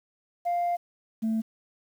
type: tone pair in turn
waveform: sine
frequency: 698.5 / 222.2 Hz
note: F5 / A3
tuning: 0 / +17 cents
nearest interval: octave + minor sixth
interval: 1983 cents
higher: first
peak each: -22 dBFS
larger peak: neither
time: 0.45-0.77 / 1.22-1.42 s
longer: first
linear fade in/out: 20 ms
effects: tanh soft clip ceiling -22 dBFS + 9-bit